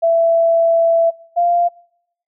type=tone pair in turn; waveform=sine; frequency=666 / 694.8 Hz; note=E5 / F5; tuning=+18 / -9 cents; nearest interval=minor second; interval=73 cents; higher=second; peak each=-10 / -11 dBFS; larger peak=first; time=0.02-1.11 / 1.36-1.69 s; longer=first; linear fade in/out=20 ms; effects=noise-tail reverb RT60 0.8 s tail -25 dB re dry